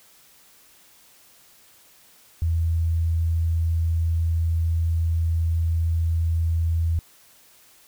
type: tone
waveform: sine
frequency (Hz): 82.6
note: E2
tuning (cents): +4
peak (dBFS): -19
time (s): 2.42-6.99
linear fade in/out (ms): 0
effects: white hiss -54 dBFS RMS until 7.87 s